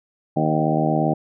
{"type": "harmonic tone with a mistuned harmonic", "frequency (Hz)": 77.78, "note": "D#2", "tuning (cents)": 0, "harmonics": [2, 3, 4, 5, 6, 7, 8, 9, 10], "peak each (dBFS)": [-22, -25, -24, -30, -31, -30, -25, -30, -25], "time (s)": [0.36, 1.14], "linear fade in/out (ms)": 10, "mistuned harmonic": 9, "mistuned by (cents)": 24, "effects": []}